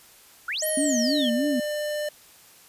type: exponential two-way sweep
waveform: sine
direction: up then down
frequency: 1307 to 11840 to 2976 Hz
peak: -26 dBFS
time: 0.48-1.3 s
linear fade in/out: 5 ms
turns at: 0.67 s
type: tone with pitch glide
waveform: square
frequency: 622.3 to 597.6 Hz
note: D#5 to D5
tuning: 0 to +30 cents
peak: -27 dBFS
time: 0.62-2.09 s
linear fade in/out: 5 ms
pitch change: -70 cents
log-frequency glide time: 0.97-1.37 s
type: tone with vibrato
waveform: sine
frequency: 260.8 Hz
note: C4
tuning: 5 cents flat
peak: -22 dBFS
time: 0.77-1.6 s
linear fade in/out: 5 ms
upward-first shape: sine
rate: 3.2 Hz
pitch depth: 210 cents each way
effects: white hiss -52 dBFS RMS until 2.68 s + resampled to 32000 Hz